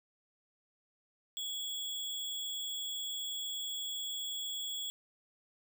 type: tone with sample-and-hold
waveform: sine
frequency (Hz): 3361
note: G#7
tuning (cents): +20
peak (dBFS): -36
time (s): 1.37-4.9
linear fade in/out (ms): 0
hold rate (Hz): 11025
effects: none